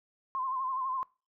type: tone with vibrato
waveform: sine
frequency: 1046.5 Hz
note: C6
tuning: in tune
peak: -30 dBFS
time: 0.35-1.03 s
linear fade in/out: 0 ms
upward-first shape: sine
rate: 12 Hz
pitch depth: 59 cents each way
effects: noise-tail reverb RT60 0.3 s tail -23 dB re dry